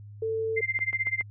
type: tone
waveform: sine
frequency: 444.6 Hz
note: A4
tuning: 18 cents sharp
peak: -26 dBFS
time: 0.22-0.61 s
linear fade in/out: 5 ms
type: tone with tremolo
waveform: sine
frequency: 2089 Hz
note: C7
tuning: 3 cents flat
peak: -22 dBFS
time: 0.56-1.23 s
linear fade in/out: 20 ms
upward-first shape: sine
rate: 16 Hz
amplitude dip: 95%
type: click train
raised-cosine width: 0.5 ms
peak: -27 dBFS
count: 4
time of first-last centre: 0.79-1.21 s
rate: 7.14 Hz
effects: added 103 Hz sine -42 dBFS peak until 1.3 s